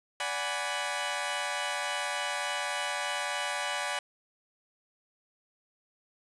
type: chord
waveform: 15% pulse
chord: G# half-diminished seventh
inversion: second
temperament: equal with one note detuned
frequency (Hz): 580.9 / 740 / 830.6 / 987.8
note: D5 / F#5 / G#5 / B5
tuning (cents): -19 / 0 / 0 / 0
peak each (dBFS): -30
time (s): 0.2-3.99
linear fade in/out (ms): 2
effects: resampled to 24000 Hz + 9-bit